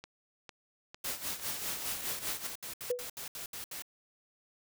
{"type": "click train", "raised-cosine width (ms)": 0.2, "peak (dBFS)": -28, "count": 4, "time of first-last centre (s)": [0.04, 1.397], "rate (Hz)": 2.21}
{"type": "noise with tremolo", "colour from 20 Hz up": "white", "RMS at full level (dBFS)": -35, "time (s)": [1.04, 2.47], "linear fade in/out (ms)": 5, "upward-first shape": "sine", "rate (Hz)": 5, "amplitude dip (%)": 75}
{"type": "noise bursts", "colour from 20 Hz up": "white", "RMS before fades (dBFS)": -42, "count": 13, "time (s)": [1.54, 3.822], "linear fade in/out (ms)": 2, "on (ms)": 110, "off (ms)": 71}
{"type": "tone with exponential decay", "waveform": "sine", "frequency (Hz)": 492.4, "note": "B4", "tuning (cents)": -5, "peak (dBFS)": -25, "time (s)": [2.9, 3.09], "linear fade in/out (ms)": 5, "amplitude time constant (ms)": 40}
{"effects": []}